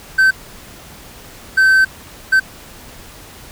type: tone bursts at uneven times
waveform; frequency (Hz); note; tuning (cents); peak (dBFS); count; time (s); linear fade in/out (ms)
triangle; 1543; G6; -28; -6; 3; 0.18-0.31 / 1.57-1.85 / 2.32-2.4; 10
effects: pink hiss -38 dBFS RMS until 3.51 s